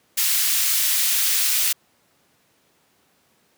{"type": "high-pass noise", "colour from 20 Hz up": "white", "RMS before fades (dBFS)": -20, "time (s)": [0.17, 1.73], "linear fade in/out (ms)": 10, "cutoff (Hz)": 2100, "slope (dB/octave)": 12, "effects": ["pink hiss -62 dBFS RMS until 3.57 s", "high-pass 150 Hz 12 dB/octave"]}